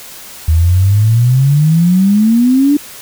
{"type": "exponential sweep", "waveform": "sine", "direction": "up", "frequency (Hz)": [77.78, 296], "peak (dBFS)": -6, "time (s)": [0.48, 2.77], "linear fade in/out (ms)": 5, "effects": ["white hiss -32 dBFS RMS until 3.01 s"]}